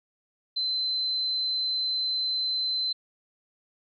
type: tone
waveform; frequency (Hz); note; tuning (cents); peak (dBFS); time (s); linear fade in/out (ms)
sine; 4065; B7; +49; -25; 0.56-2.93; 10
effects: none